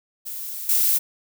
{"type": "noise with level steps", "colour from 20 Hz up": "violet", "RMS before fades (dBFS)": [-32, -19], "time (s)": [0.25, 0.99], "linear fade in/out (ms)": 20, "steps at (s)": 0.69, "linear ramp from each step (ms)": 2, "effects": []}